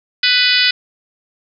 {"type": "harmonic tone", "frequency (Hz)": 496.3, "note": "B4", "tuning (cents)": 8, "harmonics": [3, 4, 5, 6, 7, 8, 9, 10], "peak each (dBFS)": [-19, -19, -19, -19, -19, -19, -19, -19], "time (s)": [0.23, 0.71], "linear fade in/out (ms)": 5, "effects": []}